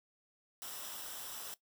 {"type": "noise with comb filter", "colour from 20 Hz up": "white", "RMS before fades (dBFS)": -45, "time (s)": [0.62, 1.54], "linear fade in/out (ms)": 0, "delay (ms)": 0.45, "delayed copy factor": -0.55, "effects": ["noise-tail reverb RT60 0.1 s tail -17 dB re dry"]}